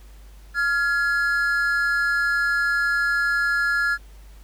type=tone pair together; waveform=triangle; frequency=1396.9 / 1685 Hz; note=F6 / G#6; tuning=0 / +25 cents; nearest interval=minor third; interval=325 cents; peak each=-20 dBFS; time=0.54-3.98 s; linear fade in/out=50 ms; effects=added 50 Hz sine -42 dBFS peak until 4.43 s + pink hiss -55 dBFS RMS until 4.43 s